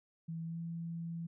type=tone with pitch glide; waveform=sine; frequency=164.2 to 167.26 Hz; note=E3 to E3; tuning=-6 to +26 cents; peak=-38 dBFS; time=0.28-1.27 s; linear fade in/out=10 ms; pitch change=+32 cents; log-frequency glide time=0.44-0.59 s; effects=none